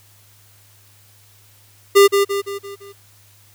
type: tone with echo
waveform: square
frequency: 399.7 Hz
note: G4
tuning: 34 cents sharp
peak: -7 dBFS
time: 1.95-2.08 s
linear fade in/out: 20 ms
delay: 170 ms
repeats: 5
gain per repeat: -6 dB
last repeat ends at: 2.93 s
effects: added 102 Hz sine -52 dBFS peak until 3.54 s + white hiss -52 dBFS RMS until 3.54 s